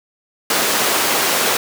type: high-pass noise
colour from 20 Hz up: pink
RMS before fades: -17 dBFS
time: 0.5-1.57 s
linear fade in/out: 2 ms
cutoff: 400 Hz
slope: 12 dB/octave
effects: none